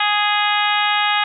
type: harmonic tone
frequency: 415.3 Hz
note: G#4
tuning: in tune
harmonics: 2 / 3 / 4 / 5 / 6 / 7 / 8 / 9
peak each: -20 / -22 / -23 / -24 / -25 / -25 / -26 / -27 dBFS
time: 0-1.24 s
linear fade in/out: 5 ms
effects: none